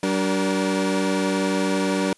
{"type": "tone cluster", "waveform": "30% pulse", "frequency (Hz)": [190.7, 289.2, 471.5], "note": ["G3", "D4", "A#4"], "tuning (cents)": [-47, -27, 20], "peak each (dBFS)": [-21, -21, -25], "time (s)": [0.03, 2.13], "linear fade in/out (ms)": 2, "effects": ["white hiss -58 dBFS RMS until 2.17 s", "resampled to 24000 Hz"]}